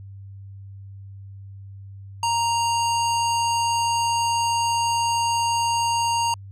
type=tone with low-pass filter; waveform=square; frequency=932.3 Hz; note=A#5; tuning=in tune; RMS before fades=-22 dBFS; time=2.23-6.34 s; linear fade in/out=2 ms; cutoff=7700 Hz; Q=1.8; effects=added 98 Hz sine -37 dBFS peak until 6.51 s